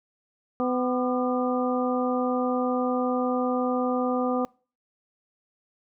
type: harmonic tone with a mistuned harmonic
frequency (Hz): 251.4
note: B3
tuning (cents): +31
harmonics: 1 / 2 / 3 / 4 / 5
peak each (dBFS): -26 / -27 / -31 / -39 / -32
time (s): 0.6-4.45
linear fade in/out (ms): 0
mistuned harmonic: 5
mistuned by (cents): -69
effects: noise-tail reverb RT60 0.4 s tail -26 dB re dry